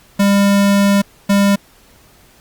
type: tone bursts at uneven times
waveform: square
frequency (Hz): 200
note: G3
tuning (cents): +35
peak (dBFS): -10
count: 2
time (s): 0.19-1.02 / 1.29-1.56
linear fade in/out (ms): 10
effects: pink hiss -48 dBFS RMS until 2.4 s + Opus 48 kbps